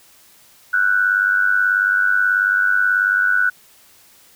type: tone with amplitude modulation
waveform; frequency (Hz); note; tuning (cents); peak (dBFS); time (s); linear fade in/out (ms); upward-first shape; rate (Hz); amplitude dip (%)
sine; 1480; F#6; 0; -10; 0.73-3.5; 10; sine; 98.4; 75
effects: white hiss -50 dBFS RMS until 4.35 s